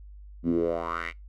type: tone with band-pass filter sweep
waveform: 10% pulse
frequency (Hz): 83.8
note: E2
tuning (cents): +29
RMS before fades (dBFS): -28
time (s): 0.43-1.13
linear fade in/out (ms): 50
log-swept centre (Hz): 210 to 2400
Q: 4.6
effects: noise-tail reverb RT60 0.2 s tail -24 dB re dry + added 50 Hz sine -43 dBFS peak until 1.28 s